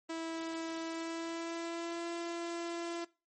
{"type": "tone with pitch glide", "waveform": "sawtooth", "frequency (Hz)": [327.5, 339.8], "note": ["E4", "F4"], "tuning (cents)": [-11, -47], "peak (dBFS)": -33, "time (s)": [0.09, 3.05], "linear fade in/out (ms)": 10, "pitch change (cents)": 64, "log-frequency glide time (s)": [0.86, 2.09], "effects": ["noise-tail reverb RT60 0.3 s tail -21 dB re dry", "MP3 32 kbps"]}